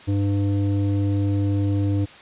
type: tone with low-pass filter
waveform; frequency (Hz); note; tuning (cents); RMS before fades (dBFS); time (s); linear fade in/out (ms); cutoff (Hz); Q
square; 100; G2; +35; -21; 0.07-2.06; 20; 360; 1.8
effects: white hiss -44 dBFS RMS until 2.21 s + resampled to 8000 Hz